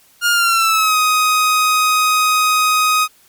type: tone with pitch glide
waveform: sawtooth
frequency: 1415 to 1253.4 Hz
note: F6 to D#6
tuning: +22 to +12 cents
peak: -8 dBFS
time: 0.21-3.08 s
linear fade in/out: 50 ms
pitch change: -210 cents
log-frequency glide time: 0.32-0.97 s
effects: white hiss -51 dBFS RMS until 3.28 s + MP3 96 kbps